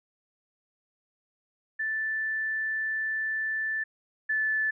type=tone pair in turn; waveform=sine; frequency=1760 / 1744.8 Hz; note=A6 / A6; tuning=0 / -15 cents; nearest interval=unison; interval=15 cents; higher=first; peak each=-27 / -24 dBFS; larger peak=second; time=1.79-3.84 / 4.29-4.71 s; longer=first; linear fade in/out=10 ms; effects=none